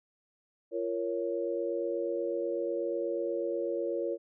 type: chord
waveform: sine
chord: Bb minor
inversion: second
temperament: equal with one note detuned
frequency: 345.4 / 466.2 / 554.4 Hz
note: F4 / Bb4 / Db5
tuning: -19 / 0 / 0 cents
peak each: -34 dBFS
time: 0.71-4.18 s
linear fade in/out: 50 ms
effects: none

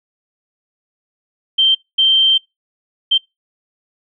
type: tone bursts at uneven times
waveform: sine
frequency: 3136 Hz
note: G7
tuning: in tune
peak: -9 dBFS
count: 3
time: 1.58-1.75 / 1.98-2.38 / 3.11-3.18 s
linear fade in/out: 10 ms
effects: noise-tail reverb RT60 0.2 s tail -25 dB re dry

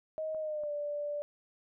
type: tone with pitch glide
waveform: sine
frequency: 628 to 585.9 Hz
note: D#5 to D5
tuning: +16 to -4 cents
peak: -33 dBFS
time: 0.18-1.22 s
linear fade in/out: 0 ms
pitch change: -120 cents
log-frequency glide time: 0.38-0.72 s
type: clicks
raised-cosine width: 1 ms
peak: -40 dBFS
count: 2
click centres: 0.347 / 0.636 s
effects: none

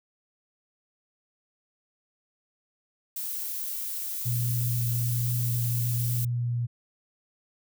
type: noise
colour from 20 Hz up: violet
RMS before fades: -33 dBFS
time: 3.16-6.25 s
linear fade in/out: 5 ms
type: tone with vibrato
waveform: sine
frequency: 120 Hz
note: B2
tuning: 49 cents flat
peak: -25 dBFS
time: 4.25-6.67 s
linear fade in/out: 20 ms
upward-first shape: triangle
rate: 1.1 Hz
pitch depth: 12 cents each way
effects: none

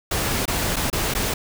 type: noise with dropouts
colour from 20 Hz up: pink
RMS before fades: -23 dBFS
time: 0.11-1.34 s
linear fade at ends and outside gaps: 5 ms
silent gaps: 0.456-0.478 / 0.76-0.765 / 0.901-0.928 / 1.139-1.149 s
effects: none

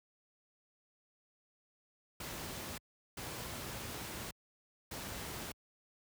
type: noise bursts at uneven times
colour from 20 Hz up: pink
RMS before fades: -43 dBFS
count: 3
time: 2.2-2.78 / 3.17-4.31 / 4.91-5.52 s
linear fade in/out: 5 ms
effects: high-pass 60 Hz 12 dB/octave

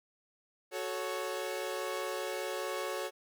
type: chord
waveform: sawtooth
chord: F# minor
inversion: none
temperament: equal with one note detuned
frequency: 370 / 434.9 / 554.4 Hz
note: F#4 / A4 / C#5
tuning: 0 / -20 / 0 cents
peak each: -36 / -36 / -34 dBFS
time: 0.71-3.11 s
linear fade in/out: 50 ms
effects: none

